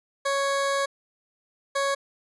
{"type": "tone pair in turn", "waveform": "20% pulse", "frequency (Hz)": [554.4, 554.4], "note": ["C#5", "C#5"], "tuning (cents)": [0, 0], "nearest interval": "unison", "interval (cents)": 0, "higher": "neither", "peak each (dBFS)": -18, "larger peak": "neither", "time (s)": [[0.25, 0.86], [1.75, 1.95]], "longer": "first", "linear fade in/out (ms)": 10, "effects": ["resampled to 22050 Hz"]}